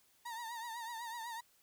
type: tone with vibrato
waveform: 35% pulse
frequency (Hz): 927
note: A#5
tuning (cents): -10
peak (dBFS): -40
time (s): 0.25-1.41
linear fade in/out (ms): 10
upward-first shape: triangle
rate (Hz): 8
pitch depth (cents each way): 88
effects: white hiss -70 dBFS RMS until 1.62 s

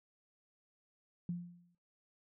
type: tone with exponential decay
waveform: sine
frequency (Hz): 174.61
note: F3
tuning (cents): 0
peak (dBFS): -33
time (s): 1.29-1.75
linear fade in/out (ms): 2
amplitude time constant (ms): 100
effects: noise-tail reverb RT60 0.3 s tail -21 dB re dry

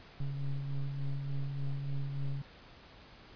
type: ring-modulated tone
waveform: triangle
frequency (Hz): 68.4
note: C#2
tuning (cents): -23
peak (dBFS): -27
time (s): 0.2-2.42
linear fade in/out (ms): 5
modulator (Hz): 70.1
effects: pink hiss -55 dBFS RMS until 3.35 s + resampled to 11025 Hz

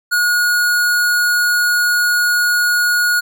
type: tone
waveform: square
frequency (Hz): 1446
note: F#6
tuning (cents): -40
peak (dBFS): -13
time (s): 0.11-3.21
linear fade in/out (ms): 20
effects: none

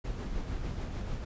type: noise with tremolo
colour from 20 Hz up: brown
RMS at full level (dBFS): -34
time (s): 0.04-1.25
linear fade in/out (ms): 10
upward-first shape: sine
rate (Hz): 6.7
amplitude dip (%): 35
effects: resampled to 16000 Hz

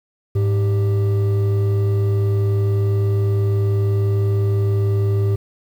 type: tone pair together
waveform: triangle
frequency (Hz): 103.83 / 392.3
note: G#2 / G4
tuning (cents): 0 / +1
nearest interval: octave + major seventh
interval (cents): 2301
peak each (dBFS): -12 / -21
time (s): 0.35-5.36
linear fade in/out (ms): 10
effects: tanh soft clip ceiling -10 dBFS + 8-bit

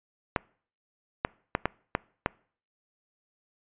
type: clicks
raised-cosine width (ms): 0.5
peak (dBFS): -9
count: 6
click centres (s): 0.362 / 1.249 / 1.551 / 1.656 / 1.951 / 2.261
effects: noise-tail reverb RT60 0.5 s tail -24 dB re dry + resampled to 8000 Hz

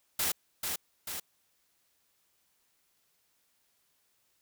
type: noise with echo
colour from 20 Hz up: white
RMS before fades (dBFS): -30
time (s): 0.19-0.32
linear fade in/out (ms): 5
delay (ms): 440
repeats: 2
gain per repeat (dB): -4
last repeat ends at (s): 1.2
effects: white hiss -73 dBFS RMS until 4.41 s

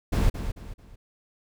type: noise with echo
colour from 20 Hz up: brown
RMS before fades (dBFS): -21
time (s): 0.12-0.3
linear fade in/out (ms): 10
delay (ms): 220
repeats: 3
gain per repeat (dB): -9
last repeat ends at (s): 0.96
effects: none

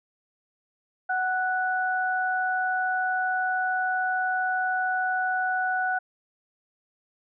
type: tone pair together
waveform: sine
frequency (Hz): 744.5 / 1480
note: F#5 / F#6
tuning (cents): +11 / 0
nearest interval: octave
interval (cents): 1189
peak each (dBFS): -26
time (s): 1.09-5.99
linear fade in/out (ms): 10
effects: none

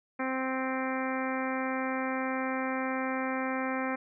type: harmonic tone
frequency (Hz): 261.6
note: C4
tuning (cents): 0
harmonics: 1 / 2 / 3 / 4 / 5 / 6 / 7 / 8 / 9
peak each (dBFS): -33 / -36 / -38 / -39 / -40 / -41 / -41 / -42 / -43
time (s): 0.19-3.96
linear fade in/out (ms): 10
effects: none

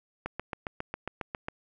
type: click train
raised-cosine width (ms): 0.5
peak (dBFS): -18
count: 10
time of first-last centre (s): 0.26-1.484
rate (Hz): 7.35
effects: none

